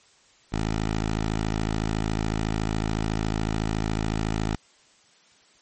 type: tone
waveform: 10% pulse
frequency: 53.9 Hz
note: A1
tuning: 35 cents flat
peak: -16 dBFS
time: 0.52-4.56 s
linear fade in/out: 10 ms
effects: white hiss -58 dBFS RMS until 5.61 s + MP3 32 kbps